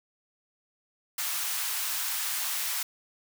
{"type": "high-pass noise", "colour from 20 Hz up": "white", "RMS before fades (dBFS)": -31, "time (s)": [1.18, 2.83], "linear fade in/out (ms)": 5, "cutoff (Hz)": 840, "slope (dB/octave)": 24, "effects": []}